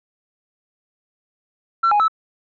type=tone with pitch steps; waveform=sine; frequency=1350 / 829 / 1307 Hz; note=E6 / G#5 / E6; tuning=+41 / -3 / -15 cents; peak=-11 dBFS; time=1.83-2.082 s; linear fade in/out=10 ms; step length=84 ms; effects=tanh soft clip ceiling -11 dBFS